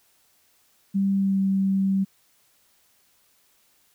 sine tone with pitch glide, 196 to 193.53 Hz, G3 to G3, 0 to -22 cents, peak -19 dBFS, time 0.94-2.05 s, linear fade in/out 20 ms, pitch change -22 cents, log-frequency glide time 1.14-1.4 s, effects white hiss -63 dBFS RMS until 3.94 s

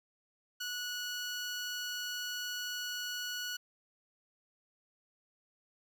15% pulse tone, 1467 Hz, F#6, 15 cents flat, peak -30 dBFS, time 0.6-3.57 s, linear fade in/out 10 ms, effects none

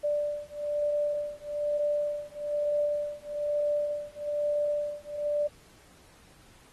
sine beating tone pair, 588 / 589.1 Hz, D5 / D5, +2 / +5 cents, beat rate 1.1 Hz, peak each -30 dBFS, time 0.03-5.48 s, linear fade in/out 20 ms, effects pink hiss -58 dBFS RMS until 6.72 s + AAC 32 kbps

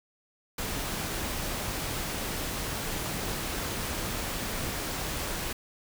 pink noise, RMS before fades -33 dBFS, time 0.58-5.53 s, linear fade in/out 5 ms, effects none

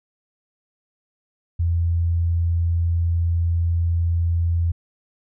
sine tone, 84.7 Hz, E2, 48 cents sharp, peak -17 dBFS, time 1.59-4.72 s, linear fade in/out 10 ms, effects none

